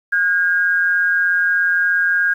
sine tone pair together, 1444 / 1620.8 Hz, F#6 / G#6, -43 / -43 cents, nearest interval major second, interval 200 cents, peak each -21 / -14 dBFS, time 0.12-2.34 s, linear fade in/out 10 ms, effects 8-bit

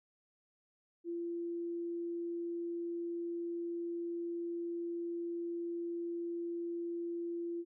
sine tone, 341.6 Hz, F4, 38 cents flat, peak -36 dBFS, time 1.04-7.65 s, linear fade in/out 50 ms, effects none

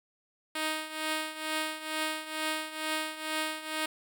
5% pulse tone with tremolo, 312.2 Hz, D#4, 6 cents sharp, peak -17 dBFS, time 0.55-3.86 s, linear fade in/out 5 ms, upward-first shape triangle, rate 2.2 Hz, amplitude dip 80%, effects none

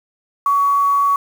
sine tone with quantisation, 1126 Hz, C#6, 27 cents sharp, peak -12 dBFS, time 0.46-1.16 s, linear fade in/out 2 ms, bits 6, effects none

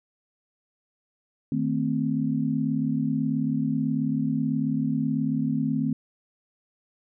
sine chord, A diminished, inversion second, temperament equal with one note detuned, 155.56 / 223.2 / 261.6 Hz, Eb3 / A3 / C4, 0 / +25 / 0 cents, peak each -28 / -27 / -26 dBFS, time 1.52-5.93 s, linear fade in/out 2 ms, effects none

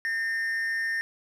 triangle tone with amplitude modulation, 1822 Hz, A#6, 40 cents flat, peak -22 dBFS, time 0.05-1.01 s, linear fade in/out 0 ms, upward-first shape sine, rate 214 Hz, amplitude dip 50%, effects none

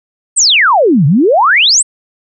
sine exponential two-way sweep, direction down then up, 8870 to 130.81 to 8870 Hz, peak -5 dBFS, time 0.36-1.83 s, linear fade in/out 20 ms, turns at 1.06 s, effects none

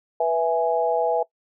sine chord, E major, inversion second, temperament equal with one note detuned, 491.9 / 659.3 / 830.6 Hz, B4 / E5 / G#5, -7 / 0 / 0 cents, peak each -23 / -22 / -24 dBFS, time 0.2-1.23 s, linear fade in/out 5 ms, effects noise-tail reverb RT60 0.1 s tail -21 dB re dry

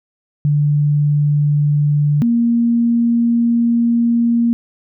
sine tone pair in turn, 146.83 / 234.6 Hz, D3 / A#3, 0 / +11 cents, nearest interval minor sixth, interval 811 cents, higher second, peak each -11 dBFS, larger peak neither, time 0.45-2.22 / 2.22-4.53 s, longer second, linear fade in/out 0 ms, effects none

